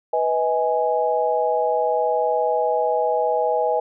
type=chord; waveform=sine; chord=G# minor; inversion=first; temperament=equal with one note detuned; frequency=493.9 / 634.6 / 830.6 Hz; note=B4 / D#5 / G#5; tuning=0 / +34 / 0 cents; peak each=-22 dBFS; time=0.13-3.8 s; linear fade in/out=5 ms; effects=none